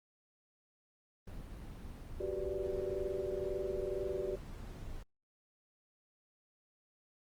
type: noise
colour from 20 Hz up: brown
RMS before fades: -46 dBFS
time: 1.27-5.03 s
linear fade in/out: 5 ms
type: chord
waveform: sine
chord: G major seventh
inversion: third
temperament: equal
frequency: 370 / 392 / 493.9 / 587.3 Hz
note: F#4 / G4 / B4 / D5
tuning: 0 / 0 / 0 / 0 cents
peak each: -39 / -39 / -45 / -42 dBFS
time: 2.2-4.36 s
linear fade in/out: 5 ms
effects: Opus 24 kbps